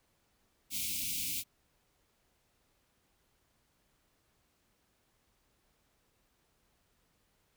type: band-stop noise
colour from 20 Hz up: white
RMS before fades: -36 dBFS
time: 0.7-1.44 s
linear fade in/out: 50 ms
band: 320 to 2200 Hz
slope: 96 dB/octave
effects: pink hiss -74 dBFS RMS until 7.56 s